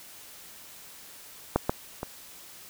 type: clicks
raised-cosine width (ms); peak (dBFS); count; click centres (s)
1; -7 / -9 / -18; 3; 1.56 / 1.695 / 2.031
effects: white hiss -48 dBFS RMS until 2.69 s

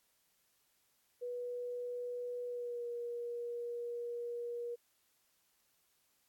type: tone with pitch glide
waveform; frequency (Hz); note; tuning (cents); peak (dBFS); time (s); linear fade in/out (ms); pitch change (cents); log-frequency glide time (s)
sine; 488.7 to 476.4; B4 to A#4; -18 to +38; -38; 1.21-4.76; 20; -44; 2.46-2.86
effects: white hiss -75 dBFS RMS until 6.28 s + AAC 64 kbps

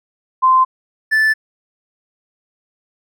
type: tone pair in turn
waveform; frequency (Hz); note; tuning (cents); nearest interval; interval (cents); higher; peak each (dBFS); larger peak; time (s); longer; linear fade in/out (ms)
sine / triangle; 1038 / 1753.3; C6 / A6; -14 / -7; major sixth; 907; second; -8 / -9; first; 0.42-0.65 / 1.11-1.34; neither; 20
effects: none

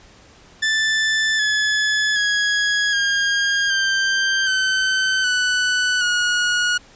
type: tone with pitch steps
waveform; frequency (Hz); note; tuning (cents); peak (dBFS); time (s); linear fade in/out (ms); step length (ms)
sawtooth; 1760 / 1711.9 / 1665.1 / 1619.5 / 1575.2 / 1532.2 / 1490.3 / 1449.5; A6 / A6 / G#6 / G#6 / G6 / G6 / F#6 / F#6; 0 / -48 / +4 / -44 / +8 / -40 / +12 / -36; -13; 0.62-6.78; 10; 770
effects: pink hiss -48 dBFS RMS until 6.95 s + resampled to 16000 Hz

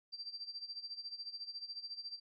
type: tone with tremolo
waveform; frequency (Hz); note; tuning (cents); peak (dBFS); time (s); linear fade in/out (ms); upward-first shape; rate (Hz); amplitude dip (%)
sine; 4699; D8; 0; -40; 0.12-2.2; 20; sine; 14; 80
effects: none

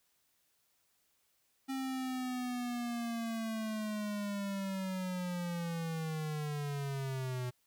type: linear sweep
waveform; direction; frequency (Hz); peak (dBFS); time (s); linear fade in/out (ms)
square; down; 268 to 123.47; -36; 1.68-7.51; 20
effects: white hiss -75 dBFS RMS until 7.66 s

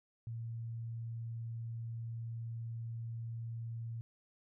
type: tone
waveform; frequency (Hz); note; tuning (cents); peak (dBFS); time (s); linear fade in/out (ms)
sine; 115.1; A#2; -22; -39; 0.27-4.01; 0
effects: none

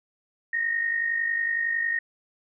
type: tone pair together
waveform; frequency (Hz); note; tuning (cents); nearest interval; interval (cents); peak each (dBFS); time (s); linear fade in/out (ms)
sine; 1849.1 / 1900; A#6 / A#6; -15 / +33; unison; 48; -24 / -31; 0.53-1.99; 5
effects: none

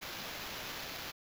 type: noise with sample-and-hold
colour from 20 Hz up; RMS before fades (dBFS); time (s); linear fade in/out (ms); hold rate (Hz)
violet; -43; 0.01-1.12; 20; 8820
effects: none

